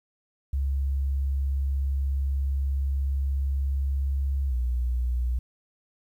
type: tone with pitch glide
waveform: sine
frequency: 68.4 to 61.29 Hz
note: C#2 to B1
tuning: -23 to -13 cents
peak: -23 dBFS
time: 0.53-5.39 s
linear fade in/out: 5 ms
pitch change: -190 cents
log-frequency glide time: 4.48-4.54 s
effects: 10-bit